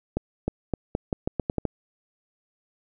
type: accelerating click train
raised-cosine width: 2 ms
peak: -11 dBFS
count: 10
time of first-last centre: 0.17-1.653 s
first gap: 310 ms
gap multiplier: 0.83
effects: none